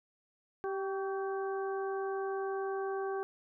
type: harmonic tone with a mistuned harmonic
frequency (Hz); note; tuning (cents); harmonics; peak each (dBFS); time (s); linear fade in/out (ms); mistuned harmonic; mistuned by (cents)
389.1; G4; -13; 1 / 2 / 3 / 4; -34 / -40 / -44 / -46; 0.64-3.23; 0; 3; -48
effects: none